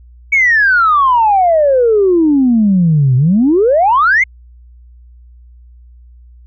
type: exponential two-way sweep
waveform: sine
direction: down then up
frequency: 2272 to 123.47 to 2191 Hz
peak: -6 dBFS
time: 0.32-4.24 s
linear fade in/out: 10 ms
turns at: 3.16 s
effects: tanh soft clip ceiling -2 dBFS + added 60 Hz sine -37 dBFS peak until 6.46 s